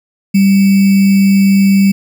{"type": "tone with sample-and-hold", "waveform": "sine", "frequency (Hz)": 196, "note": "G3", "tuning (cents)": 0, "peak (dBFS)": -5, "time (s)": [0.34, 1.92], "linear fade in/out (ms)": 10, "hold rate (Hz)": 2450, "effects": []}